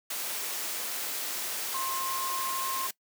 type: tone in noise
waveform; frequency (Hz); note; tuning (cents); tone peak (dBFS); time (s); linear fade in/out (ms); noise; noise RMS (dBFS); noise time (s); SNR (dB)
sine; 1061; C6; +24; -32; 1.74-2.87; 5; white; -34; 0.1-2.91; -1
effects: noise-tail reverb RT60 0.1 s tail -21 dB re dry + high-pass 300 Hz 12 dB/octave